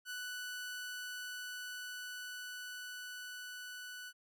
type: tone with level ramp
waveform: sawtooth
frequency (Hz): 1486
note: F#6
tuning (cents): +7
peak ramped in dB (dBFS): -37 to -42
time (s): 0.05-4.13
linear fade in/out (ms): 50
effects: none